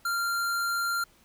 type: tone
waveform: square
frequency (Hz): 1387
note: F6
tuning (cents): -12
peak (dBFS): -27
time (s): 0.05-1.04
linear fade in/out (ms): 5
effects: pink hiss -61 dBFS RMS until 1.24 s

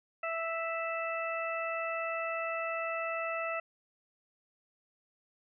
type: harmonic tone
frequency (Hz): 659.3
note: E5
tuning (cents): 0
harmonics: 1 / 2 / 3 / 4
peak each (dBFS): -36 / -37 / -41 / -39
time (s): 0.23-3.6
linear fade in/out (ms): 5
effects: none

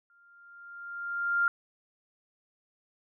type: tone with exponential growth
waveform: sine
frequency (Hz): 1396.9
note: F6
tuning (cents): 0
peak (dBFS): -21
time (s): 0.1-1.48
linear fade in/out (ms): 1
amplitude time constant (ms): 300
effects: none

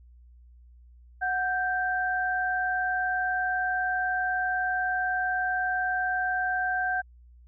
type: tone pair together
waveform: sine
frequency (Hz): 735.7 / 1568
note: F#5 / G6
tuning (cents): -10 / 0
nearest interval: octave + minor second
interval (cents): 1310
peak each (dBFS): -28 / -27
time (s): 1.21-7.02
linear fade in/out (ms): 20
effects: added 60 Hz sine -50 dBFS peak until 7.47 s

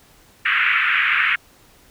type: band-pass noise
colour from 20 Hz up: white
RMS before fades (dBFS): -18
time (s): 0.45-1.36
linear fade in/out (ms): 10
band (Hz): 1300 to 2600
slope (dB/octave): 48
effects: pink hiss -52 dBFS RMS until 1.9 s

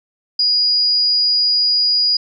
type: tone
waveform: sine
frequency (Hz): 4893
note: D#8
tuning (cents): -30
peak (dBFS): -12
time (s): 0.39-2.17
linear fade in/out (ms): 5
effects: none

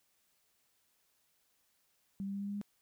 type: tone with pitch steps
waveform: sine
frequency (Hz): 196 / 197.59 / 199.2 / 200.8 / 202.4 / 204.1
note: G3 / G3 / G3 / G3 / G#3 / G#3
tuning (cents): 0 / +14 / +28 / +42 / -44 / -30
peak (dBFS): -36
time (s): 2.2-2.614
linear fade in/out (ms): 0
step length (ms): 69
effects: white hiss -75 dBFS RMS until 2.81 s

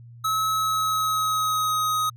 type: tone with pitch glide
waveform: square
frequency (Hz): 1290 to 1259.8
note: E6 to D#6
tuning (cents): -38 to +21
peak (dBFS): -22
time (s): 0.24-2.1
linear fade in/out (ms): 10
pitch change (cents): -41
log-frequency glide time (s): 0.5-1.76
effects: added 118 Hz sine -42 dBFS peak until 2.16 s

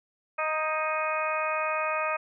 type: harmonic tone with a mistuned harmonic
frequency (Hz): 311.3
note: D#4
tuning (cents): +1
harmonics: 2 / 3 / 4 / 5 / 6 / 7 / 8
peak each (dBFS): -31 / -35 / -30 / -38 / -41 / -39 / -33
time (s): 0.38-2.17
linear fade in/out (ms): 10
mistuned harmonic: 5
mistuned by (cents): +29
effects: none

